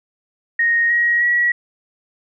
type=tone with pitch steps; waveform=sine; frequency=1864.7 / 1894 / 1923.8 Hz; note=A#6 / A#6 / B6; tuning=0 / +27 / -46 cents; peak=-13 dBFS; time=0.59-1.52 s; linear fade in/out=5 ms; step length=310 ms; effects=none